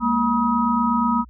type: tone cluster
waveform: sine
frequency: 206.2 / 234.5 / 967 / 1264 Hz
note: G#3 / A#3 / B5 / D#6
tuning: -12 / +11 / -37 / +27 cents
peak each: -27 / -20 / -22 / -23 dBFS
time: 0-1.25 s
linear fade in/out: 50 ms
effects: added 60 Hz sine -42 dBFS peak until 1.29 s